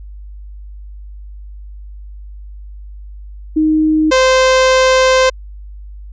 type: tone pair in turn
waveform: sine / sawtooth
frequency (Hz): 311.1 / 519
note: D#4 / C5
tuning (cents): 0 / -14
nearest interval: major sixth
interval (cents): 886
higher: second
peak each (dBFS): -9 / -4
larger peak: second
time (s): 3.56-4.11 / 4.11-5.3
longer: second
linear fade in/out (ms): 10
effects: added 50 Hz sine -29 dBFS peak until 6.12 s + resampled to 16000 Hz